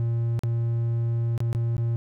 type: tone with dropouts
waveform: triangle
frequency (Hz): 116.6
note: A#2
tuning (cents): +1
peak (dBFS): -20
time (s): 0-1.96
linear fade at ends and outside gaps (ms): 0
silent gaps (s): 0.392-0.435 / 1.378-1.404 / 1.529-1.549 / 1.767-1.78
effects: none